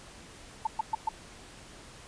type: tone bursts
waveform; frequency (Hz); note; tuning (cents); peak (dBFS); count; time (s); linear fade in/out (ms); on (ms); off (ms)
sine; 885; A5; +10; -24; 4; 0.65-1.09; 5; 20; 120
effects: pink hiss -50 dBFS RMS until 2.07 s + resampled to 22050 Hz